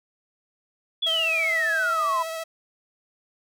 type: exponential sweep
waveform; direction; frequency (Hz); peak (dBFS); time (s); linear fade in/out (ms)
sine; down; 3465 to 980; -21; 1.02-2.23; 10
type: tone with vibrato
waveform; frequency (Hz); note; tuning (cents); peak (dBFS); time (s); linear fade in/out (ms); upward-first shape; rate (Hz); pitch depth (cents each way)
sawtooth; 650; E5; -24; -26; 1.06-2.44; 10; triangle; 15; 22
effects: none